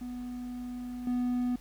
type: tone with level steps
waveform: triangle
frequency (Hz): 246.9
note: B3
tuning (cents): 0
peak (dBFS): -34 / -25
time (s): 0.01-1.56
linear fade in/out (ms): 5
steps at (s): 1.07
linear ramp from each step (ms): 2
effects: added 50 Hz sine -50 dBFS peak until 1.6 s + pink hiss -58 dBFS RMS until 1.6 s